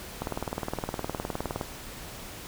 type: click train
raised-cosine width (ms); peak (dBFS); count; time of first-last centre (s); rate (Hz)
1; -16; 28; 0.22-1.612; 19.4
effects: pink hiss -42 dBFS RMS until 2.47 s